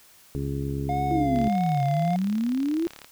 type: harmonic tone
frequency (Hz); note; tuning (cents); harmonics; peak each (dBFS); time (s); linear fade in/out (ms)
69.3; C#2; 0; 1 / 2 / 3 / 4 / 5 / 6; -33 / -29 / -39 / -33 / -38 / -36; 0.35-1.48; 0
type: tone with vibrato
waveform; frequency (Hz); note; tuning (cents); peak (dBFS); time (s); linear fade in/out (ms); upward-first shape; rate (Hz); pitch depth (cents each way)
triangle; 710; F5; +28; -23; 0.89-2.16; 2; sine; 1.6; 57
type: exponential two-way sweep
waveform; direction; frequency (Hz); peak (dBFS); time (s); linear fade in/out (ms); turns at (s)
sine; down then up; 343.8 to 134.8 to 343.8; -22; 1.11-2.87; 0; 1.83
type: click train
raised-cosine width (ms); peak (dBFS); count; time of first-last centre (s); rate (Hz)
0.2; -24; 62; 1.36-3.045; 36.2
effects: white hiss -54 dBFS RMS until 3.11 s